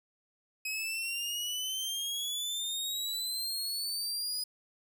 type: exponential sweep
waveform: sawtooth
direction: up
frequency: 2536 to 4978 Hz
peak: -30 dBFS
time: 0.65-4.44 s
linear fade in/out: 5 ms
effects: none